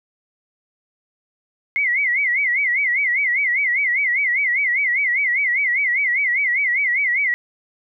sine tone with vibrato, 2093 Hz, C7, in tune, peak -16 dBFS, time 1.76-7.34 s, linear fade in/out 0 ms, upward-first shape sine, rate 5 Hz, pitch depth 160 cents each way, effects none

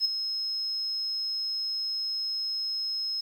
sine tone with ADSR envelope, 5160 Hz, E8, 38 cents flat, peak -18 dBFS, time 0-3.21 s, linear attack 50 ms, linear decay 12 ms, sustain -10 dB, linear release 7 ms, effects tanh soft clip ceiling -18 dBFS + 9-bit

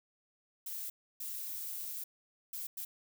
violet noise bursts at uneven times, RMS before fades -41 dBFS, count 4, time 0.66-0.9 / 1.2-2.04 / 2.53-2.67 / 2.77-2.85 s, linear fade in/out 5 ms, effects none

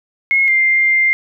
sine tone pair in turn, 2165 / 2101 Hz, C#7 / C7, -41 / +7 cents, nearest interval minor second, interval 52 cents, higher first, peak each -10 dBFS, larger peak neither, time 0.31-0.48 / 0.48-1.13 s, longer second, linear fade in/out 0 ms, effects none

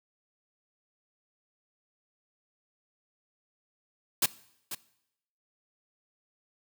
white noise with echo, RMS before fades -24 dBFS, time 4.22-4.26 s, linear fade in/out 5 ms, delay 490 ms, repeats 1, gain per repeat -12 dB, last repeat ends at 4.75 s, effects noise-tail reverb RT60 0.8 s tail -20 dB re dry + high-pass 100 Hz 12 dB/octave

